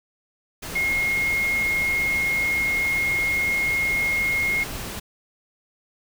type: tone in noise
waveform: sine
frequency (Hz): 2150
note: C7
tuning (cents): +47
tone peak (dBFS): -20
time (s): 0.75-4.64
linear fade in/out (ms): 10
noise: pink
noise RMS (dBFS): -33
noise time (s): 0.62-5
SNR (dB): +10
effects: none